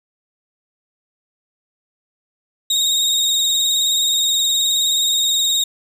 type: tone with vibrato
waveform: 30% pulse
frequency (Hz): 3737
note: A#7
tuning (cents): +4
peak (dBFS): -12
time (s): 2.7-5.64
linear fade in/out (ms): 5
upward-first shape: triangle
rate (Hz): 19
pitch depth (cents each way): 48
effects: none